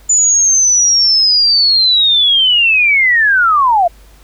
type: linear sweep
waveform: sine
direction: down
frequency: 7040 to 659.3 Hz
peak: -7 dBFS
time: 0.09-3.88 s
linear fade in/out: 10 ms
effects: added 50 Hz sine -40 dBFS peak until 4.23 s + pink hiss -47 dBFS RMS until 4.23 s